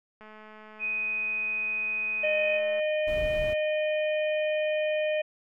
click train, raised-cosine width 0.5 ms, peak -34 dBFS, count 557, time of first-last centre 0.21-2.796 s, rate 215 Hz
sine tone, 2500 Hz, D#7, 8 cents sharp, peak -27 dBFS, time 0.79-2.61 s, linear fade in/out 50 ms
harmonic tone, 613 Hz, D#5, 26 cents flat, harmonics 1 / 3 / 4 / 5, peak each -25 / -38 / -35 / -42 dBFS, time 2.23-5.22 s, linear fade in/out 10 ms
brown noise, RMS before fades -36 dBFS, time 3.07-3.54 s, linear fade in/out 10 ms
effects none

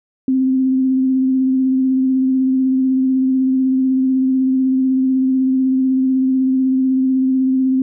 sine tone with vibrato, 261.6 Hz, C4, in tune, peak -12 dBFS, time 0.28-7.82 s, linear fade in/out 2 ms, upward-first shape sine, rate 16 Hz, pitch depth 18 cents each way, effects none

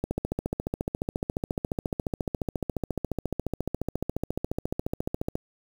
click train, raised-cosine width 2 ms, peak -14 dBFS, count 77, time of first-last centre 0.04-5.355 s, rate 14.3 Hz, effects 7-bit

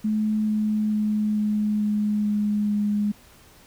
sine tone with pitch steps, 214.6 / 213.4 / 212.1 / 210.9 / 209.7 / 208.5 / 207.3 Hz, A3 / G#3 / G#3 / G#3 / G#3 / G#3 / G#3, -43 / +47 / +37 / +27 / +17 / +7 / -3 cents, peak -20 dBFS, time 0.04-3.12 s, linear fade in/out 10 ms, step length 440 ms, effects pink hiss -52 dBFS RMS until 3.66 s

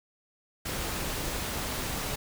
pink noise, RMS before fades -33 dBFS, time 0.65-2.16 s, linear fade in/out 10 ms, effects none

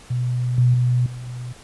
sine tone with level steps, 123.47 Hz, B2, in tune, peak -19 / -12 / -15 / -30 / -28 dBFS, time 0.1-1.53 s, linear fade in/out 10 ms, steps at 0.58 / 0.74 / 1.06 / 1.27 s, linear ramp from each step 2 ms, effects pink hiss -45 dBFS RMS until 1.63 s + resampled to 24000 Hz

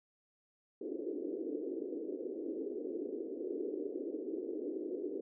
pink band-pass noise, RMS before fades -40 dBFS, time 0.81-5.21 s, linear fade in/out 5 ms, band 300 to 450 Hz, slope 48 dB/octave, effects none

